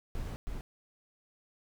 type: noise bursts at uneven times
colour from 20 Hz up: brown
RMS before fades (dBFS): -37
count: 2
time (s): 0.15-0.36 / 0.47-0.61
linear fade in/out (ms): 0
effects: none